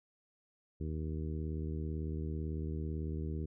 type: harmonic tone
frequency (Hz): 78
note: D#2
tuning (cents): +5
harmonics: 1 / 2 / 3 / 4 / 5 / 6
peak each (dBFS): -37 / -41 / -46 / -46 / -47 / -54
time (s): 0.8-3.46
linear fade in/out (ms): 10
effects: none